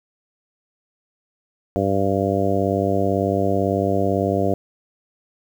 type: harmonic tone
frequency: 98 Hz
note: G2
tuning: in tune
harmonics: 1 / 2 / 3 / 4 / 5 / 6 / 7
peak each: -25 / -25 / -25 / -25 / -25 / -25 / -25 dBFS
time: 1.76-4.54 s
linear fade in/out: 0 ms
effects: 8-bit